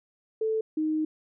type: tone pair in turn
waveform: sine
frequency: 440 / 310.9 Hz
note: A4 / D#4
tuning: 0 / -1 cents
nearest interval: tritone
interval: 601 cents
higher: first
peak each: -24 dBFS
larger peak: neither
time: 0.41-0.61 / 0.77-1.05 s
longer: second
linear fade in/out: 5 ms
effects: none